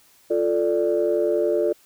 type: chord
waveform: sine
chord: D minor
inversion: first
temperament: equal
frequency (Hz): 349.2 / 440 / 587.3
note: F4 / A4 / D5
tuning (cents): 0 / 0 / 0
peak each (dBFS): -22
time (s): 0.3-1.73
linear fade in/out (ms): 10
effects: tanh soft clip ceiling -10 dBFS + white hiss -56 dBFS RMS until 1.85 s